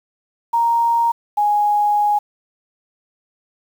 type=tone pair in turn; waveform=sine; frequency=932.3 / 830.2 Hz; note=A#5 / G#5; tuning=0 / -1 cents; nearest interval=major second; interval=201 cents; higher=first; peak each=-13 dBFS; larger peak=neither; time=0.53-1.12 / 1.37-2.19 s; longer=second; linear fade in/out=10 ms; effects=7-bit